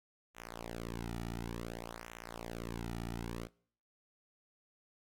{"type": "tone with flanger", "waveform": "sawtooth", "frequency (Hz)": 57.7, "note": "A#1", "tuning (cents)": -17, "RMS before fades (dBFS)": -43, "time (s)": [0.34, 3.49], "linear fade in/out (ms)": 50, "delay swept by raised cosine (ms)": [0.21, 1.91], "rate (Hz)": 0.56, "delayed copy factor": -0.95, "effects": ["noise-tail reverb RT60 0.6 s tail -25 dB re dry", "AAC 64 kbps"]}